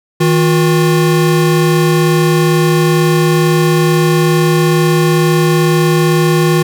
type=tone pair together; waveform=square; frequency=159.29 / 357.6 Hz; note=D#3 / F4; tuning=+41 / +41 cents; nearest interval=octave + major second; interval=1400 cents; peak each=-11 / -13 dBFS; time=0.2-6.63 s; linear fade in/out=10 ms; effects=none